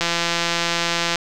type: click train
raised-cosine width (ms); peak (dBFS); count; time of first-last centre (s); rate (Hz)
0.2; -3; 196; 0.01-1.157; 170
effects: none